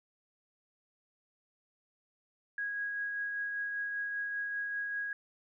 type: tone with tremolo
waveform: sine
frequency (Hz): 1650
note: G#6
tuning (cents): -12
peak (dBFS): -32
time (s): 2.58-5.13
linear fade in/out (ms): 2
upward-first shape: triangle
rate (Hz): 5.1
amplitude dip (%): 30
effects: none